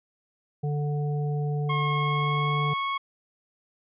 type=harmonic tone; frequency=146.83 Hz; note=D3; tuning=in tune; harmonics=1 / 3 / 5; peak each=-25 / -35 / -39 dBFS; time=0.63-2.74 s; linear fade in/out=10 ms
type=tone with pitch glide; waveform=sawtooth; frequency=1081 to 1101.2 Hz; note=C#6 to C#6; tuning=-44 to -12 cents; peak=-22 dBFS; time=1.69-2.98 s; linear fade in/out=10 ms; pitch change=+32 cents; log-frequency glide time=1.8-2.62 s
effects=resampled to 8000 Hz